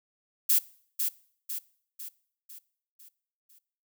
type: noise with echo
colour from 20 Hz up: violet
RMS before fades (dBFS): -22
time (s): 0.49-0.59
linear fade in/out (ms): 10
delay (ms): 500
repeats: 6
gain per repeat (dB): -6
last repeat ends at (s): 3.59
effects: noise-tail reverb RT60 0.6 s tail -22 dB re dry